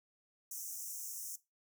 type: high-pass noise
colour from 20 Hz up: pink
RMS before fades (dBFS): -44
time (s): 0.51-1.36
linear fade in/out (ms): 5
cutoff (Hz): 5600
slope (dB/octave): 96
effects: noise-tail reverb RT60 0.2 s tail -17 dB re dry